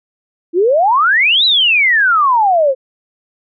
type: exponential two-way sweep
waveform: sine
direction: up then down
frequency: 323.9 to 4035 to 508 Hz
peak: -8 dBFS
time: 0.53-2.75 s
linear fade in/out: 50 ms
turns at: 1.45 s
effects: none